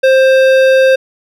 sine tone with hard clipping, 527 Hz, C5, 12 cents sharp, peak -7 dBFS, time 0.03-0.96 s, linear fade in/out 10 ms, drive 13 dB, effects none

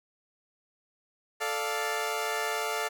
15% pulse chord, D minor, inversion second, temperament equal, 440 / 587.3 / 698.5 Hz, A4 / D5 / F5, 0 / 0 / 0 cents, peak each -26 / -29 / -27 dBFS, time 1.4-2.89 s, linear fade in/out 20 ms, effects none

